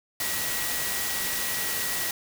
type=tone in noise; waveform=sine; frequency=1920 Hz; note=B6; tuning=49 cents flat; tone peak=-36 dBFS; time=0.2-2.11 s; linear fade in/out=2 ms; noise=white; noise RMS=-29 dBFS; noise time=0.2-2.11 s; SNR=-10 dB; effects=none